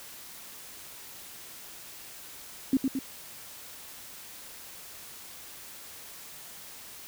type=tone with echo; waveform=sine; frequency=266.1 Hz; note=C4; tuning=29 cents sharp; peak=-19 dBFS; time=2.73-2.77 s; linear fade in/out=2 ms; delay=110 ms; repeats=2; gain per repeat=-4 dB; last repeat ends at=2.99 s; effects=white hiss -46 dBFS RMS until 7.07 s